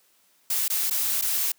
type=noise with dropouts; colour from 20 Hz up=blue; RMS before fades=-25 dBFS; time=0.5-1.52 s; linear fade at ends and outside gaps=5 ms; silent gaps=0.681-0.7 / 0.899-0.908 / 1.214-1.221 s; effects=white hiss -63 dBFS RMS until 1.58 s + high-pass 150 Hz 12 dB/octave